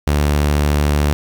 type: tone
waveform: sawtooth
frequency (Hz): 73.42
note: D2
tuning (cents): 0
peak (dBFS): -9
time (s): 0.07-1.13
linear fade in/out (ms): 0
effects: 7-bit